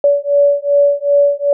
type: beating tone pair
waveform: sine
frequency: 570 / 572.6 Hz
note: C#5 / D5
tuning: +48 / -44 cents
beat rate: 2.6 Hz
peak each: -12 dBFS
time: 0.04-1.53 s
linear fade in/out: 2 ms
effects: none